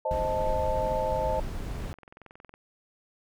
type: chord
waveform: sine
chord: A diminished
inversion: first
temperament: equal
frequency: 523.3 / 622.3 / 880 Hz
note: C5 / Eb5 / A5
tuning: 0 / 0 / 0 cents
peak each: -30 dBFS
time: 0.05-1.4 s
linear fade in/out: 5 ms
type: noise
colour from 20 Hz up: brown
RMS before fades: -33 dBFS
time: 0.11-1.93 s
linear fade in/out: 0 ms
type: click train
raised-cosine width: 0.5 ms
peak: -33 dBFS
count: 19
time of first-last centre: 1.71-2.539 s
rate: 21.7 Hz
effects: none